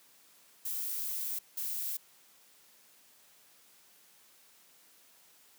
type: noise bursts at uneven times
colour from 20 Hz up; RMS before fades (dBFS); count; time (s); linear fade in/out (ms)
violet; -36; 2; 0.65-1.39 / 1.57-1.97; 5
effects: white hiss -62 dBFS RMS until 5.58 s + high-pass 150 Hz 12 dB/octave